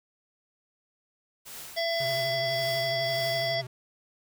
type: noise with tremolo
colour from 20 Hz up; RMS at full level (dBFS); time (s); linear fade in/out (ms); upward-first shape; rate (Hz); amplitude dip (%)
white; -41; 1.45-3.56; 20; triangle; 1.8; 75
type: harmonic tone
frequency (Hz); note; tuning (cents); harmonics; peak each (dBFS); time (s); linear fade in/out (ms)
670; E5; +28; 1 / 3 / 5 / 7 / 8; -28 / -33 / -35 / -36 / -37; 1.76-3.62; 20
type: tone with vibrato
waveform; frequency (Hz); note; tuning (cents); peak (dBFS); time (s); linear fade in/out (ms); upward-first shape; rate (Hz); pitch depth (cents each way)
square; 130.81; C3; 0; -38; 2-3.67; 5; triangle; 12; 120
effects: none